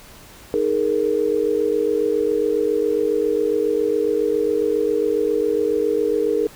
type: chord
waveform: sine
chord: D# suspended fourth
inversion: none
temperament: equal with one note detuned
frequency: 311.1 / 418.9 / 466.2 Hz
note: D#4 / G#4 / A#4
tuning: 0 / +15 / 0 cents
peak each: -25 / -20 / -20 dBFS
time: 0.54-6.47 s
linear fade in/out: 0 ms
effects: pink hiss -44 dBFS RMS until 6.55 s